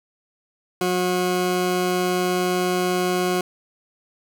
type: tone pair together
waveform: 20% pulse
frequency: 181.1 / 362.2 Hz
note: F#3 / F#4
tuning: -37 / -37 cents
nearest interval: octave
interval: 1200 cents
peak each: -19 dBFS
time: 0.81-3.41 s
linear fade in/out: 2 ms
effects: none